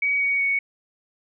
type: tone with pitch steps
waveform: sine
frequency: 2262 / 2244 / 2226 Hz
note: C#7 / C#7 / C#7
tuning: +34 / +21 / +7 cents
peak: -19 dBFS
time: 0.02-0.59 s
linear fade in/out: 5 ms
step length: 190 ms
effects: none